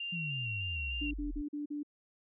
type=tone with vibrato; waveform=sine; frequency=2769 Hz; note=F7; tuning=15 cents flat; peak=-36 dBFS; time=0-1.11 s; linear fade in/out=5 ms; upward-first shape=square; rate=3.3 Hz; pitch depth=13 cents each way
type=exponential sweep; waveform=sine; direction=down; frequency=178.8 to 35.54 Hz; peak=-37 dBFS; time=0.12-1.42 s; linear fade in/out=10 ms
type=tone bursts; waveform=sine; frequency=293.5 Hz; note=D4; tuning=1 cent flat; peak=-35 dBFS; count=5; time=1.01-1.832 s; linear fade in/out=10 ms; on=130 ms; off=43 ms
effects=none